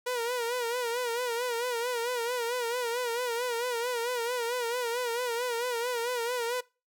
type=tone with vibrato; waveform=sawtooth; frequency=480.7 Hz; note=B4; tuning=47 cents flat; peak=-25 dBFS; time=0.06-6.61 s; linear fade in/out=10 ms; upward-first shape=sine; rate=4.5 Hz; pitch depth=79 cents each way; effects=noise-tail reverb RT60 0.3 s tail -23 dB re dry